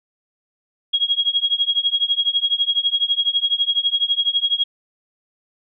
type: tone with tremolo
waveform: sine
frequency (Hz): 3294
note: G#7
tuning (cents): -15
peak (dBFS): -12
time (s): 0.93-4.64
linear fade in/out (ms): 10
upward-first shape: triangle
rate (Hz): 12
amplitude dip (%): 100
effects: none

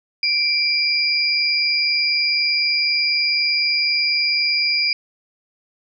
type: tone pair together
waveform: sine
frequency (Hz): 2349 / 4875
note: D7 / D#8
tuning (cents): 0 / -36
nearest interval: octave + minor second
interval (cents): 1264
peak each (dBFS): -20 / -18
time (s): 0.23-4.93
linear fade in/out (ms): 2
effects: none

